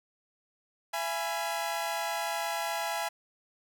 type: chord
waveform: sawtooth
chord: E major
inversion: none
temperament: equal with one note detuned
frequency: 674.7 / 830.6 / 987.8 Hz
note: E5 / G#5 / B5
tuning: +40 / 0 / 0 cents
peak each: -31 / -30 / -34 dBFS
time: 0.93-3.09 s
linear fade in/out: 10 ms
effects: none